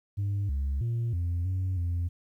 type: tone with pitch steps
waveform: sine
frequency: 100.4 / 69 / 116.8 / 86.7 / 93.2 / 86.6 Hz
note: G2 / C#2 / A#2 / F2 / F#2 / F2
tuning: +42 / -7 / +4 / -12 / +13 / -14 cents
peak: -24 dBFS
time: 0.17-2.09 s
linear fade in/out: 20 ms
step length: 320 ms
effects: tanh soft clip ceiling -25 dBFS + 11-bit

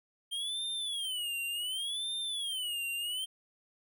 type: tone with vibrato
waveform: square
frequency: 3161 Hz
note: G7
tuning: 14 cents sharp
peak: -34 dBFS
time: 0.31-3.26 s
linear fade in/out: 20 ms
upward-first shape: sine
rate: 0.68 Hz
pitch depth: 230 cents each way
effects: none

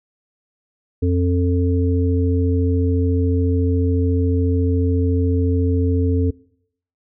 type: harmonic tone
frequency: 88.6 Hz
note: F2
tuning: 25 cents sharp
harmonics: 1 / 3 / 5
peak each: -16 / -21 / -23 dBFS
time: 1.02-6.31 s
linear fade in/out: 10 ms
effects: noise-tail reverb RT60 0.7 s tail -23 dB re dry

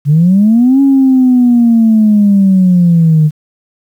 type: linear two-way sweep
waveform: sine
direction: up then down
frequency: 138.59 to 277.2 to 150.1 Hz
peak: -3 dBFS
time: 0.05-3.31 s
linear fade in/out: 50 ms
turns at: 0.81 s
effects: tanh soft clip ceiling 0 dBFS + 7-bit

